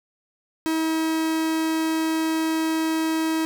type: tone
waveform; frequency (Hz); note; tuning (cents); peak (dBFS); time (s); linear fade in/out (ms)
45% pulse; 320.4; E4; -49; -21; 0.66-3.45; 0
effects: none